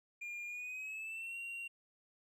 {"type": "tone with pitch glide", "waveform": "triangle", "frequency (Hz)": [2411, 2754], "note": ["D7", "F7"], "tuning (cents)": [45, -25], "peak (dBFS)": -40, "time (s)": [0.21, 1.68], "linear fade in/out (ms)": 10, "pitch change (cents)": 230, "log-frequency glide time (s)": [0.46, 1.38], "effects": []}